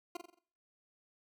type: tone with echo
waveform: 20% pulse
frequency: 348.4 Hz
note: F4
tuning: 4 cents flat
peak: -33 dBFS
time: 0.15-0.17 s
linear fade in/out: 5 ms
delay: 44 ms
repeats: 5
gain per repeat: -6 dB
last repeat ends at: 0.39 s
effects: noise-tail reverb RT60 0.6 s tail -23 dB re dry